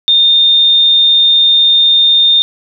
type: tone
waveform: sine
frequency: 3638 Hz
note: A#7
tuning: 43 cents flat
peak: -5 dBFS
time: 0.08-2.42 s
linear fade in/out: 0 ms
effects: none